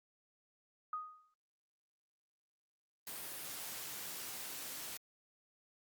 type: tone with exponential decay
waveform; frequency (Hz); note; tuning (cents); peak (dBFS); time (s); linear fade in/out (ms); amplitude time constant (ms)
sine; 1244.5; D#6; 0; -35; 0.93-1.34; 2; 87
type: noise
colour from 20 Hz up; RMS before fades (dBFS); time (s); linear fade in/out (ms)
white; -45; 3.07-4.97; 0
effects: high-pass 100 Hz 12 dB/octave + Opus 48 kbps